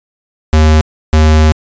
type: tone pair in turn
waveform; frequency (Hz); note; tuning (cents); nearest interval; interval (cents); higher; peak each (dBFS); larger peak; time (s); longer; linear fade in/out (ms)
square; 77.78 / 77.78; D#2 / D#2; 0 / 0; unison; 0; neither; -5; neither; 0.53-0.81 / 1.13-1.52; second; 0
effects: resampled to 16000 Hz